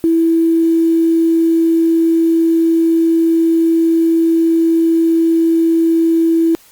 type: tone with quantisation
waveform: sine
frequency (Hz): 329.6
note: E4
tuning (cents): 0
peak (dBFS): -9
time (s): 0.04-6.55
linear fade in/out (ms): 0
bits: 6
effects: white hiss -46 dBFS RMS until 6.71 s + Opus 32 kbps